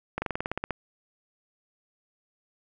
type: slowing click train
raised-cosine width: 0.5 ms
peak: -14 dBFS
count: 11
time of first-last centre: 0.18-0.707 s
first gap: 40 ms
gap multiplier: 1.06
effects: none